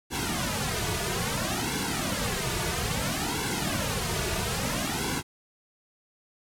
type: noise with flanger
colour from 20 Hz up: pink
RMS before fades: -29 dBFS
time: 0.1-5.23 s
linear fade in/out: 50 ms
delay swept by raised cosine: 1.6 to 3.8 ms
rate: 0.6 Hz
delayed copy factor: -0.95
effects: low-pass 12000 Hz 12 dB/octave